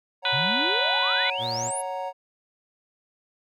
triangle chord, F# major, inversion second, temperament equal, 554.4 / 740 / 932.3 Hz, C#5 / F#5 / A#5, 0 / 0 / 0 cents, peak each -31 dBFS, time 0.22-2.13 s, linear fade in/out 50 ms
harmonic tone, 493.9 Hz, B4, in tune, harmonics 2 / 3 / 4 / 5 / 6 / 7 / 8, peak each -33 / -28 / -34 / -30 / -31 / -28 / -29 dBFS, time 0.25-1.3 s, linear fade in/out 2 ms
sine exponential sweep, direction up, 120 to 11380 Hz, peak -29 dBFS, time 0.32-1.82 s, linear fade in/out 20 ms
sawtooth tone, 116.54 Hz, A#2, in tune, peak -30 dBFS, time 1.38-1.72 s, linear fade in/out 50 ms
effects none

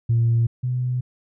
sine tone pair in turn, 116.2 / 125.4 Hz, A#2 / B2, -5 / +27 cents, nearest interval minor second, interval 132 cents, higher second, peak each -14 / -20 dBFS, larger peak first, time 0.09-0.47 / 0.63-1.01 s, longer neither, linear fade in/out 10 ms, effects tanh soft clip ceiling -12 dBFS

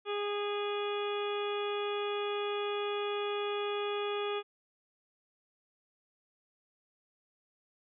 harmonic tone with a mistuned harmonic, 411 Hz, G#4, 18 cents flat, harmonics 1 / 2 / 3 / 4 / 5 / 6 / 7 / 8, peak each -33 / -42 / -40 / -49 / -51 / -44 / -48 / -44 dBFS, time 0.05-4.43 s, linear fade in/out 50 ms, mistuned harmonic 8, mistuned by +46 cents, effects none

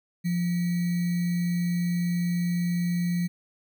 sine tone with sample-and-hold, 174.61 Hz, F3, in tune, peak -23 dBFS, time 0.24-3.28 s, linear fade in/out 20 ms, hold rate 2100 Hz, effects none

